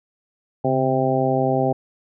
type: harmonic tone with a mistuned harmonic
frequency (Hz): 131.1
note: C3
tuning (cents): +4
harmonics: 1 / 2 / 3 / 4 / 5 / 6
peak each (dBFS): -24 / -24 / -24 / -24 / -24 / -24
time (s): 0.64-1.73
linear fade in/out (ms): 10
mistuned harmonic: 1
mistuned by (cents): +68
effects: none